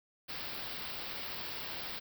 white band-stop noise, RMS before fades -41 dBFS, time 0.28-2 s, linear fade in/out 20 ms, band 5300 to 16000 Hz, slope 96 dB/octave, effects none

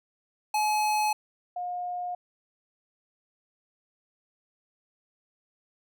square / sine tone pair in turn, 850 / 714.8 Hz, G#5 / F5, +40 / +40 cents, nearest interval minor third, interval 300 cents, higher first, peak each -24 / -30 dBFS, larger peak first, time 0.54-1.13 / 1.56-2.15 s, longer neither, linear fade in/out 5 ms, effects none

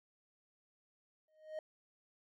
triangle tone with exponential growth, 622.3 Hz, D#5, in tune, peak -35 dBFS, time 1.28-1.59 s, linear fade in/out 2 ms, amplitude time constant 66 ms, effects none

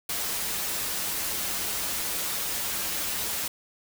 white noise with comb filter, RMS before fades -30 dBFS, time 0.09-3.48 s, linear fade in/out 5 ms, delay 7.8 ms, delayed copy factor -0.5, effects none

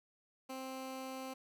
15% pulse tone, 262.5 Hz, C4, 6 cents sharp, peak -36 dBFS, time 0.49-1.34 s, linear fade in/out 10 ms, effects none

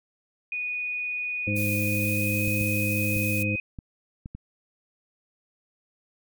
sine tone with pitch glide, 2471 to 2504 Hz, D#7 to D#7, -13 to +10 cents, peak -27 dBFS, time 0.52-3.6 s, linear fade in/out 2 ms, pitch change +23 cents, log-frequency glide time 1.85-2.39 s
harmonic tone, 103.4 Hz, G#2, 7 cents flat, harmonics 1 / 2 / 3 / 5, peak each -27 / -30 / -32 / -34 dBFS, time 1.47-3.56 s, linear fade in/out 5 ms
violet noise, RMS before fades -33 dBFS, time 1.56-3.43 s, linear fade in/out 5 ms
clicks, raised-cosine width 5 ms, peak -24 dBFS, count 6, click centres 2.479 / 2.613 / 3.166 / 3.788 / 4.259 / 4.35 s
effects MP3 96 kbps

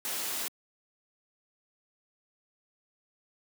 white noise, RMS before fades -34 dBFS, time 0.05-0.48 s, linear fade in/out 0 ms, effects high-pass 200 Hz 12 dB/octave

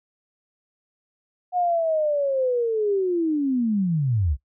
sine linear sweep, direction down, 730 to 62 Hz, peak -19 dBFS, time 1.52-4.37 s, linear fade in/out 50 ms, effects noise-tail reverb RT60 0.1 s tail -18 dB re dry

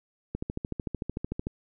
click train, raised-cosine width 3 ms, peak -18 dBFS, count 16, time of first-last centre 0.35-1.469 s, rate 13.4 Hz, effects none

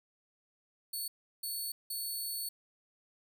5% pulse tone bursts at uneven times, 4435 Hz, C#8, in tune, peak -29 dBFS, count 3, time 0.93-1.08 / 1.43-1.72 / 1.9-2.49 s, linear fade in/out 5 ms, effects none

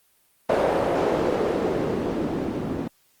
blue noise with low-pass filter sweep, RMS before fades -24 dBFS, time 0.49-2.88 s, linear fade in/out 5 ms, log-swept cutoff 600 to 260 Hz, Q 1.9, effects white hiss -63 dBFS RMS until 3.2 s + Opus 32 kbps

